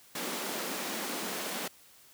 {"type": "high-pass noise", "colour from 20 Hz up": "pink", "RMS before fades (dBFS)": -36, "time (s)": [0.15, 1.68], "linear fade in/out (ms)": 5, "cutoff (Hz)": 190, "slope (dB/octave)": 48, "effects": ["white hiss -58 dBFS RMS until 2.13 s", "high-pass 60 Hz 12 dB/octave"]}